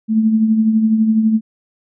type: tone with tremolo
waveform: sine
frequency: 220 Hz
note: A3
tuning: in tune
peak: -8 dBFS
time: 0.08-1.41 s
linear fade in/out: 50 ms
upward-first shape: triangle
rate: 12 Hz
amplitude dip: 55%
effects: none